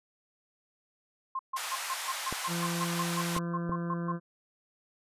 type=tone bursts; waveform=sine; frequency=1058 Hz; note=C6; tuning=19 cents sharp; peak=-30 dBFS; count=16; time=1.35-4.122 s; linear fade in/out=5 ms; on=42 ms; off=140 ms
type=band-pass noise; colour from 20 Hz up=pink; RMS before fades=-37 dBFS; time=1.56-3.39 s; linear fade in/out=10 ms; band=800 to 13000 Hz; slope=24 dB/octave
type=clicks; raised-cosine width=2 ms; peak=-22 dBFS; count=3; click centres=2.326 / 3.365 / 3.695 s
type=harmonic tone; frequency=171 Hz; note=F3; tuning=36 cents flat; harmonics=1 / 2 / 3 / 4 / 6 / 7 / 8 / 9 / 10; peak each=-32 / -40 / -44 / -51 / -47 / -49 / -52 / -49 / -60 dBFS; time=2.47-4.2 s; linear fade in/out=50 ms
effects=resampled to 32000 Hz